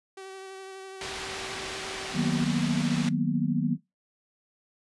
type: tone with vibrato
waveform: sawtooth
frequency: 383.2 Hz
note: G4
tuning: 39 cents flat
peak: -36 dBFS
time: 0.17-2.44 s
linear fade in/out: 5 ms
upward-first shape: sine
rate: 12 Hz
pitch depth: 16 cents each way
type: low-pass noise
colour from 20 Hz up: white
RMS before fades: -37 dBFS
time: 1.01-3.09 s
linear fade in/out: 2 ms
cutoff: 4100 Hz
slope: 12 dB/octave
type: chord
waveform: sine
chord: B major seventh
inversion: first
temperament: equal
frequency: 155.56 / 185 / 233.1 / 246.9 Hz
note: D#3 / F#3 / A#3 / B3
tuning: 0 / 0 / 0 / 0 cents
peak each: -29 dBFS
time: 2.13-3.78 s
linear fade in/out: 50 ms
effects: noise-tail reverb RT60 0.2 s tail -20 dB re dry + resampled to 24000 Hz